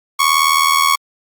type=tone with amplitude modulation; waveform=sawtooth; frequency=1108.7 Hz; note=C#6; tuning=in tune; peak=-4 dBFS; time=0.19-0.96 s; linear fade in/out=10 ms; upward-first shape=sine; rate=79.4 Hz; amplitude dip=75%; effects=Opus 48 kbps